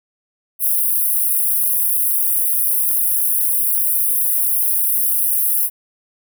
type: high-pass noise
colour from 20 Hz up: white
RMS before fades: -17 dBFS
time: 0.59-5.7 s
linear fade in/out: 50 ms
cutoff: 9600 Hz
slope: 96 dB/octave
effects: none